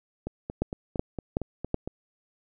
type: two click trains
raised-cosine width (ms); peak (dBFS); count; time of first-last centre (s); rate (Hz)
2; -19 / -11; 8 / 4; 0.27-1.876 / 0.62-1.744; 4.36 / 2.67
effects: none